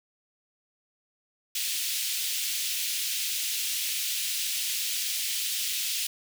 pink high-pass noise, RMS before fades -30 dBFS, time 1.55-6.07 s, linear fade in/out 5 ms, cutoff 2700 Hz, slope 24 dB/octave, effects none

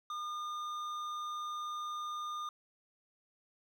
triangle tone with hard clipping, 1213 Hz, D#6, 44 cents flat, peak -39 dBFS, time 0.1-2.49 s, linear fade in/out 2 ms, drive 12 dB, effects none

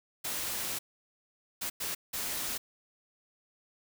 white noise bursts at uneven times, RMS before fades -35 dBFS, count 4, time 0.24-0.79 / 1.61-1.7 / 1.8-1.95 / 2.13-2.58 s, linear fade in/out 10 ms, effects none

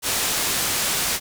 white low-pass noise, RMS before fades -23 dBFS, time 0.02-1.2 s, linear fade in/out 50 ms, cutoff 11000 Hz, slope 12 dB/octave, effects none

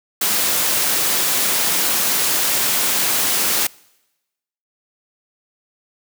white noise, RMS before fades -18 dBFS, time 0.21-3.67 s, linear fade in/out 5 ms, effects noise-tail reverb RT60 1.0 s tail -25 dB re dry + high-pass 150 Hz 12 dB/octave

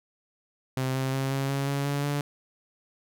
sawtooth tone with pitch steps, 130.81 / 132.64 / 134.49 / 136.36 / 138.27 / 140.2 / 142.16 / 144.14 Hz, C3 / C3 / C3 / C#3 / C#3 / C#3 / C#3 / D3, 0 / +24 / +48 / -28 / -4 / +20 / +44 / -32 cents, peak -22 dBFS, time 0.77-2.21 s, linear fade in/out 2 ms, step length 180 ms, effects none

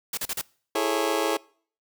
white noise bursts, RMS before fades -29 dBFS, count 4, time 0.13-0.414 s, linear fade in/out 5 ms, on 44 ms, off 36 ms
25% pulse chord, A major seventh, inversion second, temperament just, 330 / 412.5 / 440 / 550 Hz, E4 / G#4 / A4 / C#5, +2 / -12 / 0 / -14 cents, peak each -25 dBFS, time 0.75-1.37 s, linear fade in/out 5 ms
effects noise-tail reverb RT60 0.5 s tail -24 dB re dry

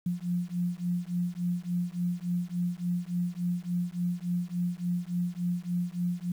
sine beating tone pair, 174.61 / 178.11 Hz, F3 / F3, 0 / +34 cents, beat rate 3.5 Hz, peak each -31 dBFS, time 0.06-6.32 s, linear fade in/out 5 ms, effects 9-bit

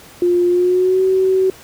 sine tone with pitch glide, 352.6 to 377.9 Hz, F4 to F#4, +17 to +37 cents, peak -11 dBFS, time 0.22-1.5 s, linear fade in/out 2 ms, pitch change +120 cents, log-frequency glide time 0.49-1.03 s, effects pink hiss -41 dBFS RMS until 1.63 s + high-pass 60 Hz 12 dB/octave

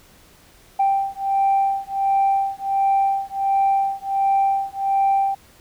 sine beating tone pair, 784 / 785.4 Hz, G5 / G5, 0 / +3 cents, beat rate 1.4 Hz, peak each -19 dBFS, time 0.79-5.35 s, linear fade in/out 10 ms, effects tanh soft clip ceiling -11 dBFS + pink hiss -51 dBFS RMS until 5.6 s

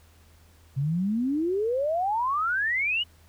sine exponential sweep, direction up, 131 to 2983 Hz, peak -23 dBFS, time 0.76-3.04 s, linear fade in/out 20 ms, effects added 81 Hz sine -54 dBFS peak until 3.28 s + pink hiss -60 dBFS RMS until 3.28 s

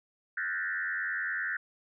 sine tone with frequency modulation, 1661.2 Hz, G#6, in tune, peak -30 dBFS, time 0.37-1.57 s, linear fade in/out 5 ms, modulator 89.9 Hz, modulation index 2.5, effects none

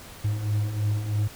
triangle beating tone pair, 102.7 / 105.8 Hz, G#2 / G#2, -19 / +33 cents, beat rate 3.1 Hz, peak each -29 / -22 dBFS, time 0.24-1.28 s, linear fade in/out 10 ms, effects pink hiss -44 dBFS RMS until 1.35 s

